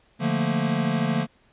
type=chord; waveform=square; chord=Bb major seventh; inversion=first; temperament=equal; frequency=146.83 / 174.61 / 220 / 233.1 Hz; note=D3 / F3 / A3 / Bb3; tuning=0 / 0 / 0 / 0 cents; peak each=-28 dBFS; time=0.19-1.27 s; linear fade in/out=50 ms; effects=pink hiss -61 dBFS RMS until 1.52 s + resampled to 8000 Hz